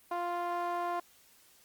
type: tone with band-pass filter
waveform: sawtooth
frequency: 349.2 Hz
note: F4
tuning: in tune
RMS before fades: -34 dBFS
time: 0.11-1 s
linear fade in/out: 5 ms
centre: 880 Hz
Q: 3.1
effects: white hiss -62 dBFS RMS until 1.64 s + Opus 32 kbps